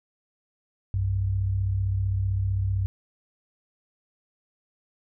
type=tone pair together; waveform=sine; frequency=61.44 / 97 Hz; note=B1 / G2; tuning=-8 / -18 cents; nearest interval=minor sixth; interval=790 cents; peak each=-30 / -23 dBFS; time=0.94-2.86 s; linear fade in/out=0 ms; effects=none